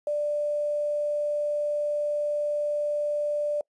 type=tone with quantisation; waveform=sine; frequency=590 Hz; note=D5; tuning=8 cents sharp; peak=-24 dBFS; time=0.07-3.61 s; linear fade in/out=2 ms; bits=9; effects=noise-tail reverb RT60 0.1 s tail -26 dB re dry + resampled to 24000 Hz